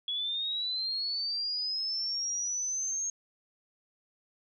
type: linear sweep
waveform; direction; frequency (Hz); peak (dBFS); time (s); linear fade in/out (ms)
sine; up; 3353 to 6520; -30; 0.08-3.1; 2
effects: none